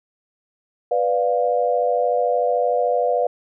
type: chord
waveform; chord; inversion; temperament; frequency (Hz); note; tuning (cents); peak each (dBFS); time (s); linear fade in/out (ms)
sine; B diminished; none; equal with one note detuned; 493.9 / 587.3 / 703.7; B4 / D5 / F5; 0 / 0 / +13; -20 / -22 / -21; 0.91-3.27; 5
effects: none